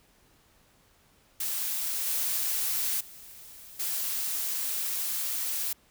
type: noise with level steps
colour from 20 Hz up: blue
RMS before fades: -31 / -29 / -48 / -31 dBFS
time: 1.4-5.73 s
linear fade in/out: 5 ms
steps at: 2.06 / 3 / 3.79 s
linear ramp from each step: 10 ms
effects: pink hiss -63 dBFS RMS until 5.9 s